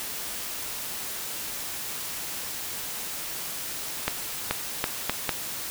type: accelerating click train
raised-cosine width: 0.3 ms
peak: -7 dBFS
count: 5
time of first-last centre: 4.08-5.292 s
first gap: 430 ms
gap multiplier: 0.77
effects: white hiss -34 dBFS RMS until 5.7 s